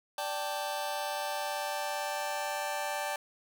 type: chord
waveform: sawtooth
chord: D suspended fourth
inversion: none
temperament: just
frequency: 587.3 / 783.1 / 881 Hz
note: D5 / G5 / A5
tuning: 0 / -2 / +2 cents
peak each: -33 dBFS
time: 0.18-3.16 s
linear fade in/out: 2 ms
effects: none